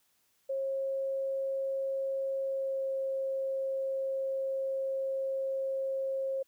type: tone with pitch glide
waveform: sine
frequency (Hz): 540 to 536.6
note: C#5 to C5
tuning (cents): -45 to +44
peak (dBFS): -30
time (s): 0.49-6.43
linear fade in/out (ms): 10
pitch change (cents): -11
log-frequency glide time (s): 2.43-2.91
effects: white hiss -72 dBFS RMS until 6.47 s